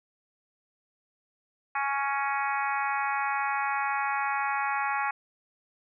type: harmonic tone with a mistuned harmonic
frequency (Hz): 278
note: C#4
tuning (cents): +5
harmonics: 3 / 4 / 5 / 6 / 7 / 8 / 9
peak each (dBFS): -30 / -32 / -34 / -36 / -37 / -38 / -39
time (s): 1.75-5.11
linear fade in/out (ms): 5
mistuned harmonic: 7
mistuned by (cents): -23
effects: none